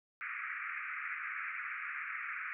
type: band-pass noise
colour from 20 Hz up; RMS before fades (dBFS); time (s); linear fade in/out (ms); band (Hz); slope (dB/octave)
white; -41; 0.21-2.53; 0; 1200 to 2400; 96
effects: none